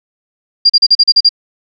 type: tone bursts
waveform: sine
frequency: 4783 Hz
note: D8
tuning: 31 cents sharp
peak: -3 dBFS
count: 8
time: 0.65-1.292 s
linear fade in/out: 10 ms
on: 47 ms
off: 38 ms
effects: none